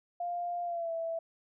sine tone with pitch glide, 700 to 660.7 Hz, F5 to E5, +4 to +4 cents, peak -32 dBFS, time 0.2-1.19 s, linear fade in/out 5 ms, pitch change -100 cents, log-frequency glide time 0.64-0.92 s, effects none

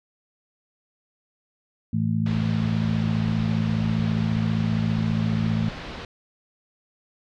harmonic tone, 54.9 Hz, A1, 3 cents flat, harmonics 2 / 3 / 4, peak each -25 / -25 / -25 dBFS, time 1.93-5.69 s, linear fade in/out 5 ms
pink low-pass noise, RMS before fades -36 dBFS, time 2.26-6.05 s, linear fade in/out 2 ms, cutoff 4300 Hz, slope 24 dB/octave
effects none

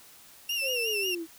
35% pulse tone with vibrato, 2751 Hz, F7, 27 cents flat, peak -26 dBFS, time 0.49-1.15 s, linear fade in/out 5 ms, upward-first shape sine, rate 5.5 Hz, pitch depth 66 cents each way
sine exponential sweep, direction down, 557 to 318 Hz, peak -32 dBFS, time 0.61-1.27 s, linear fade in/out 50 ms
effects white hiss -53 dBFS RMS until 1.38 s

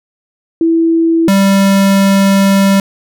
sine / square tone pair in turn, 329.6 / 195.98 Hz, E4 / G3, 0 / 0 cents, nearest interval major sixth, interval 900 cents, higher first, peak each -7 dBFS, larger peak neither, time 0.61-1.28 / 1.28-2.8 s, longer second, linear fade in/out 2 ms, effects none

